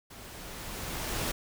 pink noise with level ramp, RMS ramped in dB -48 to -31 dBFS, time 0.1-1.32 s, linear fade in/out 10 ms, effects none

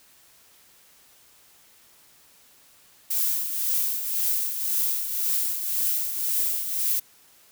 violet noise with tremolo, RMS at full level -23 dBFS, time 3.1-7 s, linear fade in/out 10 ms, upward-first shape triangle, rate 1.9 Hz, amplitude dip 60%, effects white hiss -56 dBFS RMS until 7.51 s

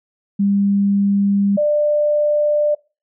sine tone pair in turn, 200 / 594.5 Hz, G3 / D5, +35 / +21 cents, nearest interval octave + perfect fifth, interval 1886 cents, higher second, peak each -13 dBFS, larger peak neither, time 0.39-1.57 / 1.57-2.75 s, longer neither, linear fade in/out 10 ms, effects noise-tail reverb RT60 0.3 s tail -22 dB re dry

